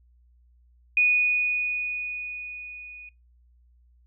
sine tone with level ramp, 2475 Hz, D#7, 10 cents flat, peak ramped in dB -16 to -41 dBFS, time 0.97-3.09 s, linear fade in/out 2 ms, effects noise-tail reverb RT60 0.2 s tail -25 dB re dry + added 60 Hz sine -56 dBFS peak until 4.06 s

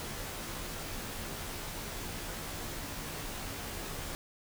pink noise with comb filter, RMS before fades -40 dBFS, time 0-4.15 s, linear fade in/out 0 ms, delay 16 ms, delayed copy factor -0.55, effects none

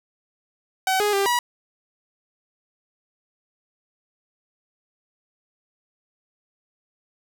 sawtooth tone with pitch steps, 758 / 415.4 / 396 / 969 Hz, F#5 / G#4 / G4 / B5, +42 / 0 / +18 / -33 cents, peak -15 dBFS, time 0.87-1.39 s, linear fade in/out 2 ms, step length 130 ms, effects none

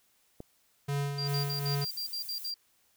click, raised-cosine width 2 ms, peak -28 dBFS, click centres 0.404 s
square tone with tremolo, 141.7 Hz, C#3, 38 cents sharp, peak -29 dBFS, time 0.88-1.85 s, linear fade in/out 10 ms, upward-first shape sine, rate 2.6 Hz, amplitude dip 50%
sine tone bursts, 4747 Hz, D8, 18 cents sharp, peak -33 dBFS, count 9, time 1.18-2.542 s, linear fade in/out 5 ms, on 98 ms, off 60 ms
violet noise, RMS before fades -43 dBFS, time 1.25-2.54 s, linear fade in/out 50 ms
effects white hiss -69 dBFS RMS until 2.96 s

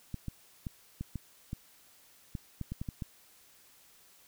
clicks, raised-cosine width 5 ms, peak -24 dBFS, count 12, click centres 0.143 / 0.283 / 0.668 / 1.01 / 1.157 / 1.531 / 2.352 / 2.613 / 2.72 / 2.815 / 2.888 / 3.022 s, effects white hiss -61 dBFS RMS until 4.27 s

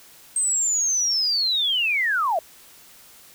sine linear sweep, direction down, 8372 to 608 Hz, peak -19 dBFS, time 0.36-2.39 s, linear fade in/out 2 ms, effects white hiss -49 dBFS RMS until 3.34 s

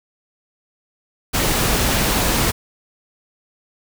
pink noise, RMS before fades -18 dBFS, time 1.33-2.52 s, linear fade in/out 20 ms, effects none

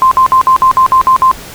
sine tone bursts, 1044 Hz, C6, 4 cents flat, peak -3 dBFS, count 9, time 0.02-1.314 s, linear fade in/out 0 ms, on 94 ms, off 56 ms, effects pink hiss -29 dBFS RMS until 1.54 s

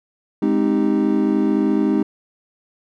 triangle chord, Ab major seventh, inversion none, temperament equal, 207.7 / 261.6 / 311.1 / 392 Hz, Ab3 / C4 / Eb4 / G4, 0 / 0 / 0 / 0 cents, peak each -18 / -19 / -17 / -22 dBFS, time 0.42-2.03 s, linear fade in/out 5 ms, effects none

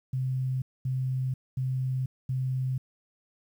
sine tone bursts, 129.9 Hz, C3, 12 cents flat, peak -26 dBFS, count 4, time 0.13-2.78 s, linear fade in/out 5 ms, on 490 ms, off 230 ms, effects 10-bit

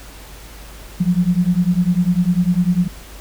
sine beating tone pair, 173.3 / 183.3 Hz, F3 / F#3, -13 / -16 cents, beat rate 10 Hz, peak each -16 / -16 dBFS, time 1-2.88 s, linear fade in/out 10 ms, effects added 50 Hz sine -37 dBFS peak until 3.2 s + pink hiss -40 dBFS RMS until 3.2 s

